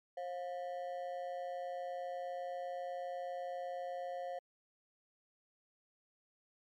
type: ring-modulated tone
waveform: triangle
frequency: 622.3 Hz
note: D#5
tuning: in tune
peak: -34 dBFS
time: 0.17-4.39 s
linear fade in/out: 5 ms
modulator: 86 Hz
effects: MP3 96 kbps